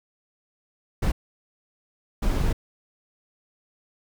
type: noise bursts at uneven times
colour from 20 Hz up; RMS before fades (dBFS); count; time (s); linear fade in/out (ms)
brown; -22; 2; 1.02-1.12 / 2.22-2.53; 10
effects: none